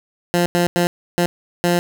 15% pulse tone bursts at uneven times, 174.61 Hz, F3, in tune, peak -8 dBFS, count 5, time 0.34-0.46 / 0.55-0.67 / 0.76-0.87 / 1.18-1.26 / 1.64-1.79 s, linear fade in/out 0 ms, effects none

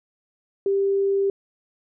sine tone, 394.3 Hz, G4, 10 cents sharp, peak -18 dBFS, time 0.66-1.3 s, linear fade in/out 2 ms, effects none

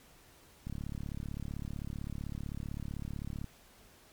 click train, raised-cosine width 5 ms, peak -27 dBFS, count 100, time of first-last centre 0.67-3.443 s, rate 35.7 Hz, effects pink hiss -60 dBFS RMS until 4.12 s + MP3 96 kbps

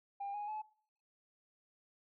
sine tone with pitch steps, 800 / 828.2 / 857.4 Hz, G5 / G#5 / A5, +35 / -5 / -45 cents, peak -37 dBFS, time 0.2-0.62 s, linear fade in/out 10 ms, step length 140 ms, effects noise-tail reverb RT60 0.6 s tail -25 dB re dry + tanh soft clip ceiling -36 dBFS

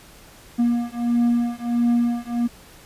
triangle beating tone pair, 237.1 / 238.6 Hz, A#3 / A#3, +30 / +41 cents, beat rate 1.5 Hz, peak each -19 dBFS, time 0.58-2.48 s, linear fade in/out 20 ms, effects pink hiss -47 dBFS RMS until 2.85 s + resampled to 32000 Hz

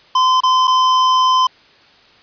square tone with dropouts, 1028 Hz, C6, 31 cents flat, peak -11 dBFS, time 0.15-1.47 s, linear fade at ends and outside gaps 5 ms, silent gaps 0.405-0.434 / 0.673-0.677 s, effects white hiss -48 dBFS RMS until 2.22 s + resampled to 11025 Hz

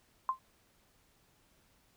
sine tone with exponential decay, 1046.5 Hz, C6, in tune, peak -24 dBFS, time 0.29-0.39 s, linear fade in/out 1 ms, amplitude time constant 21 ms, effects pink hiss -69 dBFS RMS until 1.96 s

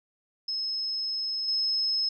sine tone with level steps, 5180 Hz, E8, 31 cents flat, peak -28 / -24 dBFS, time 0.48-2.09 s, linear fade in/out 5 ms, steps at 1.48 s, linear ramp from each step 2 ms, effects none

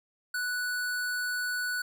square tone, 1480 Hz, F#6, in tune, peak -30 dBFS, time 0.34-1.82 s, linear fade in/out 5 ms, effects none

